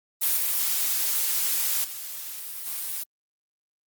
blue noise with level steps, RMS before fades -23 / -25 / -36 / -31 dBFS, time 0.21-3.04 s, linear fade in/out 20 ms, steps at 0.37 / 1.84 / 2.66 s, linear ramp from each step 5 ms, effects Opus 32 kbps

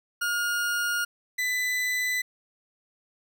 40% pulse tone pair in turn, 1425 / 1998.4 Hz, F6 / B6, +34 / +20 cents, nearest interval tritone, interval 586 cents, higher second, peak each -24 dBFS, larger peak neither, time 0.21-1.05 / 1.38-2.22 s, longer neither, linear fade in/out 10 ms, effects none

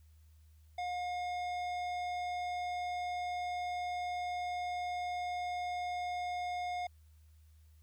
triangle tone with tanh clipping, 716 Hz, F5, 43 cents sharp, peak -37 dBFS, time 0.78-6.87 s, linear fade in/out 5 ms, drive 18 dB, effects added 77 Hz sine -58 dBFS peak until 7.82 s + white hiss -75 dBFS RMS until 7.82 s

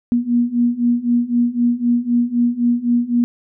sine beating tone pair, 237.7 / 241.6 Hz, A#3 / B3, +34 / -38 cents, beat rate 3.9 Hz, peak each -18 / -16 dBFS, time 0.12-3.24 s, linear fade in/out 0 ms, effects none

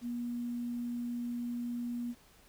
sine tone with quantisation, 240 Hz, B3, 49 cents flat, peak -34 dBFS, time 0.01-2.15 s, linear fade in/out 50 ms, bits 10, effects pink hiss -62 dBFS RMS until 2.48 s

